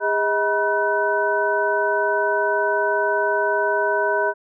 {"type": "tone cluster", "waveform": "sine", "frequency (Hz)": [408.7, 634, 968, 1512], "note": ["G#4", "D#5", "B5", "F#6"], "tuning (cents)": [-28, 32, -35, 37], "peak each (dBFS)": -23, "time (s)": [0, 4.34], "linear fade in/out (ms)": 50, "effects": []}